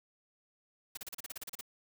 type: noise bursts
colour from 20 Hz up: white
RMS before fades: -42 dBFS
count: 12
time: 0.95-1.611 s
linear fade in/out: 5 ms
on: 23 ms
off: 35 ms
effects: none